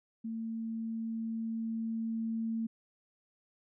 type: tone with level ramp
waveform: sine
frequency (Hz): 225.5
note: A3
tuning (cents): +43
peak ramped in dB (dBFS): -35 to -31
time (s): 0.24-2.67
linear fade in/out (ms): 10
effects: none